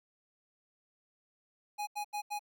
square tone bursts, 830.6 Hz, G#5, in tune, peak -35 dBFS, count 4, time 1.78-2.394 s, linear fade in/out 20 ms, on 92 ms, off 82 ms, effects none

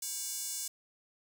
square tone with high-pass filter, 319.7 Hz, D#4, 47 cents sharp, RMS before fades -38 dBFS, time 0.02-0.68 s, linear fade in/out 5 ms, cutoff 7100 Hz, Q 1.8, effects none

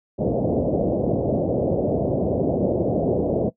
white low-pass noise, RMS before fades -21 dBFS, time 0.18-3.5 s, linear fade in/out 20 ms, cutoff 630 Hz, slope 48 dB/octave, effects noise-tail reverb RT60 0.1 s tail -20 dB re dry + high-pass 80 Hz 12 dB/octave

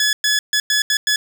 15% pulse tone bursts at uneven times, 1702 Hz, G#6, 42 cents sharp, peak -8 dBFS, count 6, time 0-0.13 / 0.24-0.39 / 0.53-0.6 / 0.7-0.82 / 0.9-0.97 / 1.07-1.16 s, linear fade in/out 2 ms, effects none

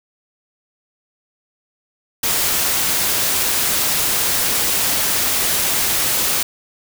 white noise, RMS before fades -18 dBFS, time 2.23-6.43 s, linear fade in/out 5 ms, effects none

